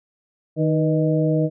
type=harmonic tone with a mistuned harmonic; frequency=155.6 Hz; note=D#3; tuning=in tune; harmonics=1 / 2 / 3 / 4; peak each=-19 / -22 / -24 / -25 dBFS; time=0.56-1.5 s; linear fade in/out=50 ms; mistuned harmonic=3; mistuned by=+65 cents; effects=none